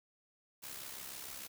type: noise with amplitude modulation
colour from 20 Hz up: white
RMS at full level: -44 dBFS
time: 0.62-1.48 s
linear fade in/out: 20 ms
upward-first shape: sine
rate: 66.5 Hz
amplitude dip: 55%
effects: none